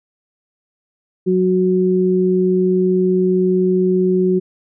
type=tone pair together; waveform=sine; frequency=184.1 / 368.7 Hz; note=F#3 / F#4; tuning=-8 / -6 cents; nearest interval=octave; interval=1202 cents; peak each=-16 / -14 dBFS; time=1.26-4.4 s; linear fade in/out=20 ms; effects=none